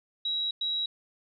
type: tone bursts at uneven times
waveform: sine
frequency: 3866 Hz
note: B7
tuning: 38 cents flat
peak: -27 dBFS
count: 2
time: 0.25-0.51 / 0.61-0.86 s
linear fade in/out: 5 ms
effects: none